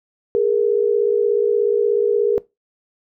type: tone pair together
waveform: sine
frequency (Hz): 412.8 / 469.5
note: G#4 / A#4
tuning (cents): -10 / +12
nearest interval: major second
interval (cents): 222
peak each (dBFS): -17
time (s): 0.35-2.38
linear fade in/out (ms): 0
effects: noise-tail reverb RT60 0.2 s tail -20 dB re dry